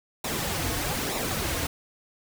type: noise with flanger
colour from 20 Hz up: pink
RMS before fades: -29 dBFS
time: 0.24-1.67 s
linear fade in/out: 5 ms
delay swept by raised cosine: 0.63 to 5.23 ms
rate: 1.1 Hz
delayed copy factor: -0.6
effects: none